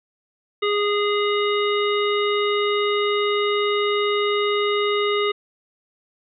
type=harmonic tone; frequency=412.4 Hz; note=G#4; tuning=12 cents flat; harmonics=1 / 3 / 5 / 7 / 9; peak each=-20 / -25 / -28 / -30 / -30 dBFS; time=0.62-5.32 s; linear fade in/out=10 ms; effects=none